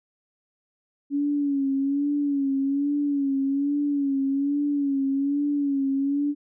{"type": "tone with vibrato", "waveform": "sine", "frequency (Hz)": 280.7, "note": "C#4", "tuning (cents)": 22, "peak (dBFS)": -21, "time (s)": [1.1, 6.35], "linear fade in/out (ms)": 50, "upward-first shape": "sine", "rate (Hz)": 1.2, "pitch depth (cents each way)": 58, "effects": []}